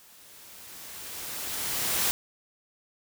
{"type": "noise with level ramp", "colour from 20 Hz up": "white", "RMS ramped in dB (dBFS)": [-55, -25], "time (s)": [0, 2.11], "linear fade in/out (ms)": 0, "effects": []}